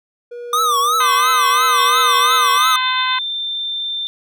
triangle tone with tremolo, 480.7 Hz, B4, 47 cents flat, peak -24 dBFS, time 0.31-2.58 s, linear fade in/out 10 ms, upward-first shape sine, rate 0.73 Hz, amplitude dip 50%
square tone with vibrato, 1200 Hz, D6, 37 cents sharp, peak -14 dBFS, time 0.53-2.76 s, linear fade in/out 2 ms, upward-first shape triangle, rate 2.9 Hz, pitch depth 170 cents each way
harmonic tone, 512 Hz, C5, 38 cents flat, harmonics 2 / 3 / 4 / 5 / 6 / 7 / 8, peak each -19 / -23 / -25 / -27 / -29 / -30 / -31 dBFS, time 1-3.19 s, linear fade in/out 5 ms
sine tone with pitch glide, 3613 to 3576 Hz, A7 to A7, +45 to +27 cents, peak -20 dBFS, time 1.78-4.07 s, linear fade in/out 0 ms, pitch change -18 cents, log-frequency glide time 1.91-2.64 s
effects none

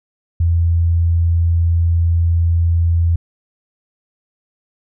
sine tone, 84.3 Hz, E2, 39 cents sharp, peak -11 dBFS, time 0.4-3.16 s, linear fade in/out 5 ms, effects none

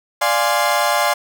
30% pulse chord, D half-diminished seventh, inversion none, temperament equal, 587.3 / 698.5 / 830.6 / 1046.5 Hz, D5 / F5 / Ab5 / C6, 0 / 0 / 0 / 0 cents, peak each -18 dBFS, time 0.21-1.14 s, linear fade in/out 10 ms, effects none

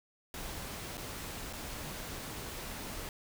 pink noise with dropouts, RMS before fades -42 dBFS, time 0.34-3.09 s, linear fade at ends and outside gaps 1 ms, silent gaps 0.971-0.978 / 1.528-1.533 s, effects none

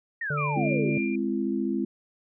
sine exponential sweep, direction down, 1900 to 360.5 Hz, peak -28 dBFS, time 0.21-0.9 s, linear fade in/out 5 ms
harmonic tone, 146.83 Hz, D3, in tune, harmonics 1 / 3 / 4, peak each -28 / -36 / -37 dBFS, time 0.3-0.98 s, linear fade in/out 5 ms
sine tone with tremolo, 2386 Hz, D7, 27 cents sharp, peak -29 dBFS, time 0.37-1.16 s, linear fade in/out 10 ms, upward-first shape triangle, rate 3.7 Hz, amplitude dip 65%
sine chord, Ab augmented, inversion none, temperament equal with one note detuned, 207.7 / 261.6 / 337.5 Hz, Ab3 / C4 / E4, 0 / 0 / +41 cents, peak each -29 dBFS, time 0.56-1.85 s, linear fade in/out 5 ms
effects none

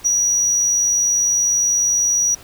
triangle tone with ADSR envelope, 5800 Hz, F#8, 35 cents flat, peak -10 dBFS, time 0.04-2.35 s, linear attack 27 ms, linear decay 7 ms, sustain -3 dB, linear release 8 ms, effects pink hiss -43 dBFS RMS until 2.43 s

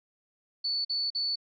sine tone bursts, 4465 Hz, C#8, 12 cents sharp, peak -27 dBFS, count 3, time 0.64-1.358 s, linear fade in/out 10 ms, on 210 ms, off 44 ms, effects none

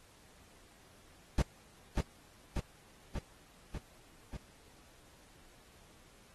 brown noise with echo, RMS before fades -28 dBFS, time 1.38-1.42 s, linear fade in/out 2 ms, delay 590 ms, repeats 5, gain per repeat -3 dB, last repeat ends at 4.37 s, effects pink hiss -62 dBFS RMS until 6.34 s + AAC 32 kbps

